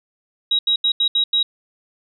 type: tone bursts at uneven times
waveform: sine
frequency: 3825 Hz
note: A#7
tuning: 44 cents sharp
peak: -14 dBFS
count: 6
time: 0.51-0.59 / 0.67-0.76 / 0.84-0.92 / 1-1.08 / 1.15-1.24 / 1.33-1.43 s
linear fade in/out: 5 ms
effects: none